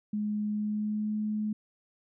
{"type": "tone with pitch glide", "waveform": "sine", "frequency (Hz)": [210, 212.9], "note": ["G#3", "G#3"], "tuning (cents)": [19, 43], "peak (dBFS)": -28, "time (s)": [0.13, 1.53], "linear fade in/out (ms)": 5, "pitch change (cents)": 24, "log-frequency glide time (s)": [0.51, 1.15], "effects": []}